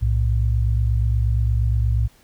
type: tone pair together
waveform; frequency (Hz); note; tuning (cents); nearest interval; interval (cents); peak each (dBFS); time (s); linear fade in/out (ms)
sine; 62 / 110.47; B1 / A2; +7 / +7; minor seventh; 1000; -18 / -20; 0.01-2.08; 20
effects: pink hiss -55 dBFS RMS until 2.23 s